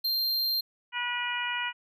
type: tone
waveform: square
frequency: 4178 Hz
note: C8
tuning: 3 cents flat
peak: -26 dBFS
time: 0.04-0.61 s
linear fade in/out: 10 ms
type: harmonic tone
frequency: 485.3 Hz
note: B4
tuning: 30 cents flat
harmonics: 2 / 3 / 4 / 5 / 6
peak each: -35 / -35 / -35 / -35 / -35 dBFS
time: 0.92-1.73 s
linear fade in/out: 50 ms
effects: none